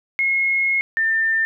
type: tone pair in turn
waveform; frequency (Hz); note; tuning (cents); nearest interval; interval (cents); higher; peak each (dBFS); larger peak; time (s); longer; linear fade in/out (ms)
sine; 2163 / 1795.4; C#7 / A6; -43 / +34; minor third; 323; first; -16; neither; 0.19-0.81 / 0.97-1.45; first; 0
effects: none